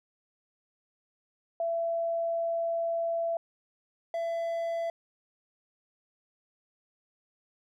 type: tone pair in turn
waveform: sine / triangle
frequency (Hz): 670 / 670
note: E5 / E5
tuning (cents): +28 / +28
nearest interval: unison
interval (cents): 0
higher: neither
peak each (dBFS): -27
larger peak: neither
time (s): 1.6-3.37 / 4.14-4.9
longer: first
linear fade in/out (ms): 2
effects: none